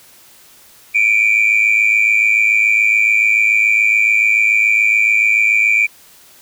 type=tone pair together; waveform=sine; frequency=2312 / 2419 Hz; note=D7 / D#7; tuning=-28 / -49 cents; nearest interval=minor second; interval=79 cents; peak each=-11 / -12 dBFS; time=0.94-5.87 s; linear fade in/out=20 ms; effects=tanh soft clip ceiling -5 dBFS + white hiss -45 dBFS RMS until 6.41 s